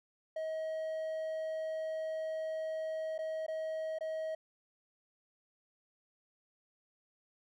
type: tone with dropouts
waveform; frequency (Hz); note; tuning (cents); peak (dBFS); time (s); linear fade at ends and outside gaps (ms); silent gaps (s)
triangle; 635; D#5; +35; -33; 0.36-4.35; 5; 3.18-3.188 / 3.465-3.481 / 3.987-4.008
effects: none